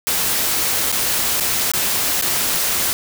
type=noise with dropouts; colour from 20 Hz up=white; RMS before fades=-19 dBFS; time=0.07-2.93 s; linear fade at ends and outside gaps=0 ms; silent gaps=0.917-0.925 / 1.4-1.407 / 1.717-1.736 / 2.213-2.223 s; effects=none